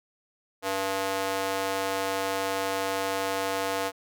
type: tone with high-pass filter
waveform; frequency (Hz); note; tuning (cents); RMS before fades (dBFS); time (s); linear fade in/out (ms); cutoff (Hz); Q
square; 96.9; G2; -20; -29; 0.62-3.92; 50; 560; 1.3
effects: none